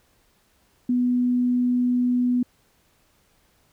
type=tone; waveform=sine; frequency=246.9 Hz; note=B3; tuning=in tune; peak=-18 dBFS; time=0.89-2.43 s; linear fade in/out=5 ms; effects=pink hiss -63 dBFS RMS until 3.72 s